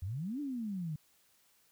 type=exponential two-way sweep; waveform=sine; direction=up then down; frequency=83.1 to 300 to 146.8 Hz; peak=-35 dBFS; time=0.02-0.96 s; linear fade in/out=5 ms; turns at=0.4 s; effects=white hiss -69 dBFS RMS until 1.71 s